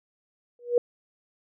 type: tone with exponential growth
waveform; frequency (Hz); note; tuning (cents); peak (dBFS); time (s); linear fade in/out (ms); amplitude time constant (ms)
sine; 482.3; B4; -41; -14; 0.59-0.78; 2; 40
effects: none